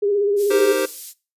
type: tone with vibrato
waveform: sine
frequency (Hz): 406.3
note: G#4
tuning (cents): -38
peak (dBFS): -16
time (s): 0.02-0.74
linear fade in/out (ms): 10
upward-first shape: sine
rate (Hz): 16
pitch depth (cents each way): 47
type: high-pass noise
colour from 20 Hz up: white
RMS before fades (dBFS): -34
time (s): 0.36-1.14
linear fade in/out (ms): 50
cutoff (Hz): 5000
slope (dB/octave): 12
type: chord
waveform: square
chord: C minor seventh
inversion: first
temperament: equal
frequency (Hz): 311.1 / 392 / 466.2 / 523.3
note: Eb4 / G4 / Bb4 / C5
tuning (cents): 0 / 0 / 0 / 0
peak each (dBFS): -28 / -23 / -27 / -23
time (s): 0.5-0.86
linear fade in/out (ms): 10
effects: noise-tail reverb RT60 0.3 s tail -20 dB re dry + resampled to 32000 Hz